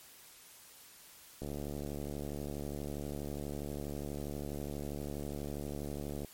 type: click train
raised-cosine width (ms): 2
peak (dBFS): -27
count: 350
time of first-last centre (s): 1.42-6.247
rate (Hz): 72.3
effects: white hiss -56 dBFS RMS until 6.33 s + MP3 64 kbps